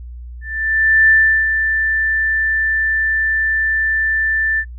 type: tone with ADSR envelope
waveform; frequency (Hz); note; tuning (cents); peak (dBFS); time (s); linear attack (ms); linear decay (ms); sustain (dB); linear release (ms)
sine; 1770; A6; +10; -7; 0.41-4.65; 680; 370; -7; 61
effects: noise-tail reverb RT60 0.1 s tail -25 dB re dry + added 60 Hz sine -29 dBFS peak until 4.78 s